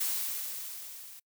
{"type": "noise with level ramp", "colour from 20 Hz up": "blue", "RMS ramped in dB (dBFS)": [-30, -49], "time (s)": [0, 1.2], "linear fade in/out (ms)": 10, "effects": ["noise-tail reverb RT60 0.1 s tail -26 dB re dry"]}